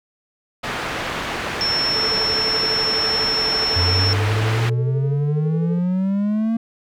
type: low-pass noise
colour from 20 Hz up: white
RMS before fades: -26 dBFS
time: 0.63-4.7 s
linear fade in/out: 10 ms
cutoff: 2100 Hz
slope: 12 dB/octave
type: tone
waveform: sine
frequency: 5400 Hz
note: E8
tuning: 41 cents sharp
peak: -18 dBFS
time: 1.61-4.13 s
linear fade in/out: 0 ms
type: tone with tremolo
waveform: sine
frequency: 440 Hz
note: A4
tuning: in tune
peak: -25 dBFS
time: 1.95-5.79 s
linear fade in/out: 5 ms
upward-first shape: sine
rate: 12 Hz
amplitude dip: 80%
type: exponential sweep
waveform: triangle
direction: up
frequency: 86.5 to 230 Hz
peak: -15 dBFS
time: 3.76-6.57 s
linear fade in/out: 5 ms
effects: none